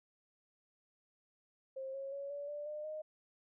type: tone with pitch steps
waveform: sine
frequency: 532 / 545.4 / 559.1 / 573.2 / 587.6 / 602.3 / 617.5 Hz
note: C5 / C#5 / C#5 / D5 / D5 / D5 / D#5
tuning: +29 / -28 / +15 / -42 / +1 / +44 / -13 cents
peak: -40 dBFS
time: 1.76-3.02 s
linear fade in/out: 10 ms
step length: 180 ms
effects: none